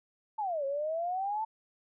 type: exponential two-way sweep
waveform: sine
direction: down then up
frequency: 895 to 540 to 895 Hz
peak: -30 dBFS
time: 0.38-1.45 s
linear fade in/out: 10 ms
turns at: 0.65 s
effects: none